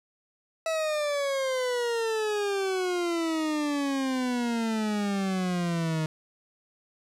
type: exponential sweep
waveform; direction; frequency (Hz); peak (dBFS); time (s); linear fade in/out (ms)
40% pulse; down; 654 to 155.56; -25; 0.66-6.06; 2
effects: low-pass 9000 Hz 12 dB/octave + 10-bit